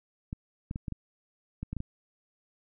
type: clicks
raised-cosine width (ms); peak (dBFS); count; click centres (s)
5; -22; 9; 0.329 / 0.711 / 0.759 / 0.882 / 0.923 / 1.63 / 1.73 / 1.767 / 1.804
effects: none